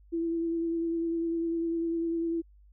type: tone with vibrato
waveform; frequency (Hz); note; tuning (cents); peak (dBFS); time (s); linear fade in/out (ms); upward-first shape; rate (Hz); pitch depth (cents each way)
sine; 333; E4; +18; -27; 0.12-2.42; 20; sine; 10; 20
effects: added 50 Hz sine -54 dBFS peak until 2.72 s